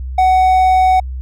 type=tone; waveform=triangle; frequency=747 Hz; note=F#5; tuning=16 cents sharp; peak=-6 dBFS; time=0.18-1 s; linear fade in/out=5 ms; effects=added 64 Hz sine -21 dBFS peak until 1.21 s